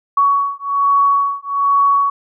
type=beating tone pair; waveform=sine; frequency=1121 / 1122.2 Hz; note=C#6 / C#6; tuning=+19 / +21 cents; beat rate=1.2 Hz; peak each=-15 dBFS; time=0.17-2.1 s; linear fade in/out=5 ms; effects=none